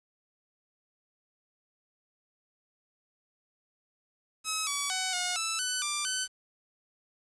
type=tone with pitch steps; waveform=5% pulse; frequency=1282 / 1139 / 750 / 721 / 1320 / 1499 / 1182 / 1516 Hz; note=E6 / C#6 / F#5 / F#5 / E6 / F#6 / D6 / F#6; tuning=-49 / +47 / +23 / -45 / +2 / +22 / +11 / +42 cents; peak=-17 dBFS; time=4.44-6.28 s; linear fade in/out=50 ms; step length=230 ms; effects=resampled to 22050 Hz + 9-bit